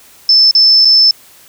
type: tone with dropouts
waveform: sine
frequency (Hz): 5274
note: E8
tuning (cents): 0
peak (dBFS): -4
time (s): 0.29-1.11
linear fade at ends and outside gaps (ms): 2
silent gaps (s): 0.511-0.55 / 0.849-0.853
effects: white hiss -42 dBFS RMS until 1.48 s